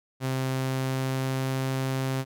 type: tone with pitch glide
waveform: sawtooth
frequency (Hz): 131.4 to 132.54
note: C3 to C3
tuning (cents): +8 to +23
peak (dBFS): -22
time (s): 0.2-2.25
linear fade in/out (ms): 50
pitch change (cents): +15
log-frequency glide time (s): 0.46-1.69
effects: none